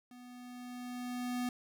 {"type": "tone with level ramp", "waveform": "square", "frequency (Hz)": 246.9, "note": "B3", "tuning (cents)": 0, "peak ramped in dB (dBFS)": [-52, -33], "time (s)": [0.11, 1.49], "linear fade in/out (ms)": 2, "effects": []}